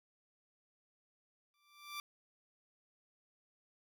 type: tone with exponential growth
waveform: 15% pulse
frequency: 1174.7 Hz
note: D6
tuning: in tune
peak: -33 dBFS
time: 1.54-2 s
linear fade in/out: 1 ms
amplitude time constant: 99 ms
effects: none